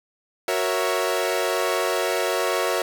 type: chord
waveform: sawtooth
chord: F# dominant seventh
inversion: none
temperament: equal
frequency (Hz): 370 / 466.2 / 554.4 / 659.3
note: F#4 / A#4 / C#5 / E5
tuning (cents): 0 / 0 / 0 / 0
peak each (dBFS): -23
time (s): 0.48-2.82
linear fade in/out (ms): 2
effects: none